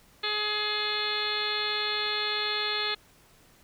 harmonic tone with a mistuned harmonic, 421 Hz, G#4, 24 cents sharp, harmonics 1 / 2 / 3 / 4 / 5 / 6 / 7 / 8 / 9 / 10, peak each -37 / -40 / -36 / -36 / -37 / -37 / -40 / -33 / -39 / -33 dBFS, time 0.23-2.95 s, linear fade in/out 10 ms, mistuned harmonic 8, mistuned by +45 cents, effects pink hiss -59 dBFS RMS until 3.63 s

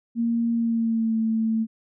sine tone with pitch glide, 232.5 to 222.9 Hz, A#3 to A3, -4 to +23 cents, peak -20 dBFS, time 0.15-1.67 s, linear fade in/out 50 ms, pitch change -73 cents, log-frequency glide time 0.53-1.17 s, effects none

